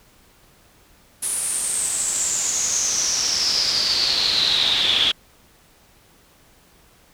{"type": "noise with band-pass filter sweep", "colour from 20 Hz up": "brown", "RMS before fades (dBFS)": -21, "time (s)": [1.22, 5.12], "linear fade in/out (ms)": 10, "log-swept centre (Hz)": [9900, 3300], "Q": 9.8, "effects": ["pink hiss -54 dBFS RMS until 7.13 s"]}